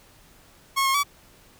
sawtooth tone with pitch steps, 1091 / 1078 / 1142 Hz, C#6 / C#6 / D6, -28 / -49 / -49 cents, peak -16 dBFS, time 0.76-1.036 s, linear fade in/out 20 ms, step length 92 ms, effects pink hiss -54 dBFS RMS until 1.59 s

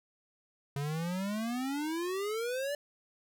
square exponential sweep, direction up, 138.2 to 589 Hz, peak -33 dBFS, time 0.76-2.75 s, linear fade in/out 2 ms, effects none

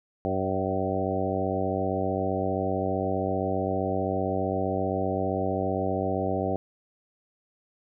harmonic tone with a mistuned harmonic, 95.3 Hz, G2, 48 cents flat, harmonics 1 / 2 / 3 / 4 / 5 / 6 / 7 / 8, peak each -33 / -33 / -33 / -33 / -33 / -33 / -33 / -33 dBFS, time 0.25-6.56 s, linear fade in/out 0 ms, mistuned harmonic 7, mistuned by -19 cents, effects none

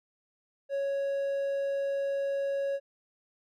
triangle tone, 554.4 Hz, C#5, in tune, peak -26 dBFS, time 0.69-2.8 s, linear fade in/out 50 ms, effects none

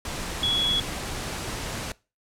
sine tone in noise, 3364 Hz, G#7, 22 cents sharp, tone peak -21 dBFS, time 0.43-0.8 s, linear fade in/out 2 ms, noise pink, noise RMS -32 dBFS, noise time 0.05-1.92 s, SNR +8 dB, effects noise-tail reverb RT60 0.3 s tail -22 dB re dry + low-pass 10000 Hz 12 dB/octave

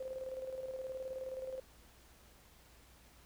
sine tone with tremolo, 522 Hz, C5, 4 cents flat, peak -38 dBFS, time 0-1.6 s, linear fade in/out 5 ms, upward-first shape square, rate 19 Hz, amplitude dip 50%, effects added 60 Hz sine -64 dBFS peak until 3.25 s + pink hiss -63 dBFS RMS until 3.25 s

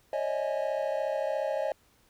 triangle tone cluster, 546 / 609 / 643 / 834 Hz, C#5 / D#5 / E5 / G#5, -26 / -37 / -43 / +7 cents, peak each -30 / -30 / -33 / -35 dBFS, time 0.13-1.72 s, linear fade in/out 2 ms, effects pink hiss -65 dBFS RMS until 2.09 s

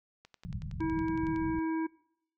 click train, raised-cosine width 0.2 ms, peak -34 dBFS, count 13, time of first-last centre 0.25-1.361 s, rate 10.8 Hz
white low-pass noise, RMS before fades -39 dBFS, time 0.45-1.59 s, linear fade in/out 0 ms, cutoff 200 Hz, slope 96 dB/octave
harmonic tone, 322.4 Hz, E4, 38 cents flat, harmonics 1 / 3 / 5 / 7, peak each -29 / -39 / -46 / -50 dBFS, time 0.8-1.87 s, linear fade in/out 10 ms
effects noise-tail reverb RT60 0.7 s tail -23 dB re dry

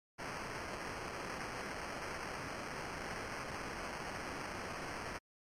white noise with sample-and-hold, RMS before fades -43 dBFS, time 0.18-5.19 s, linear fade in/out 20 ms, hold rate 3675 Hz, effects low-pass 8000 Hz 12 dB/octave + MP3 96 kbps

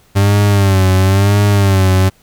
40% pulse tone with vibrato, 98 Hz, G2, in tune, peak -7 dBFS, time 0.15-2.1 s, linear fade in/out 20 ms, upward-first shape sine, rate 0.98 Hz, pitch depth 77 cents each way, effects pink hiss -51 dBFS RMS until 2.22 s

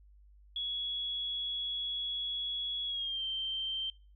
sine tone with pitch glide, 3358 to 3133 Hz, G#7 to G7, +18 to -2 cents, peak -33 dBFS, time 0.56-3.9 s, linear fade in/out 2 ms, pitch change -120 cents, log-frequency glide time 2.86-3.23 s, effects noise-tail reverb RT60 0.4 s tail -26 dB re dry + added 50 Hz sine -56 dBFS peak until 4.15 s

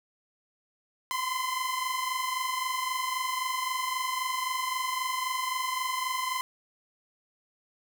sawtooth tone pair together, 1017 / 1040.8 Hz, C6 / C6, -50 / -9 cents, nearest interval unison, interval 41 cents, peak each -28 dBFS, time 1.11-6.41 s, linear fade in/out 0 ms, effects none

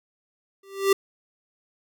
square tone with exponential growth, 392 Hz, G4, in tune, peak -14 dBFS, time 0.63-0.93 s, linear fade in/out 5 ms, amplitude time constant 65 ms, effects none

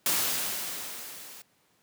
white noise with level ramp, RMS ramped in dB -25 to -47 dBFS, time 0.06-1.42 s, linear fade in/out 2 ms, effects pink hiss -67 dBFS RMS until 1.82 s + high-pass 150 Hz 12 dB/octave

